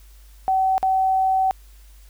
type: tone with dropouts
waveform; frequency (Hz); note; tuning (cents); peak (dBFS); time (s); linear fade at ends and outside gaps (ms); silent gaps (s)
sine; 761; F#5; +48; -16; 0.48-1.51; 0; 0.78-0.829
effects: added 50 Hz sine -44 dBFS peak until 2.09 s + white hiss -56 dBFS RMS until 2.09 s